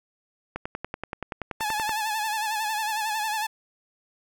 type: click train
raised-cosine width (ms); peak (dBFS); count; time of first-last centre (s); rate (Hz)
0.5; -16; 15; 0.56-1.893; 10.5
type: tone with vibrato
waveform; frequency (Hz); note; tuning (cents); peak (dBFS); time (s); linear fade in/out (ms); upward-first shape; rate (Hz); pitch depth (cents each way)
sawtooth; 862; A5; -36; -22; 1.6-3.47; 10; sine; 11; 61
effects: none